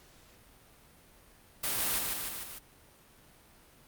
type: noise with echo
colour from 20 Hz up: white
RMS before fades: -32 dBFS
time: 1.63-1.99 s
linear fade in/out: 10 ms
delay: 150 ms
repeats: 4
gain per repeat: -3 dB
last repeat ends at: 2.59 s
effects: pink hiss -59 dBFS RMS until 3.87 s + Opus 48 kbps